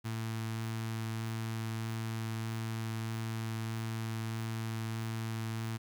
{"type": "tone with notch filter", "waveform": "sawtooth", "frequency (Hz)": 112.3, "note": "A2", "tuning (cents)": 36, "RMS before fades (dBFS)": -37, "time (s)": [0.04, 5.78], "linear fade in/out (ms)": 20, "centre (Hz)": 530, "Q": 1.1, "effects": ["12-bit"]}